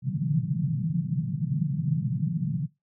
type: band-pass noise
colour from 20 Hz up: white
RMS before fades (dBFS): -27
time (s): 0.02-2.68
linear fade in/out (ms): 50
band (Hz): 130 to 170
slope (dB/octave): 48
effects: noise-tail reverb RT60 0.2 s tail -20 dB re dry